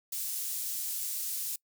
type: high-pass noise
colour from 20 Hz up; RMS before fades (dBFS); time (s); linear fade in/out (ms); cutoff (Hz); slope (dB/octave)
pink; -35; 0.12-1.56; 5; 8500; 12
effects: noise-tail reverb RT60 0.1 s tail -24 dB re dry